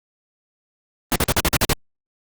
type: noise bursts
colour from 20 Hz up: pink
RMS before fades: -17 dBFS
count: 8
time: 1.12-1.731 s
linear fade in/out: 0 ms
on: 37 ms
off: 45 ms
effects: Opus 24 kbps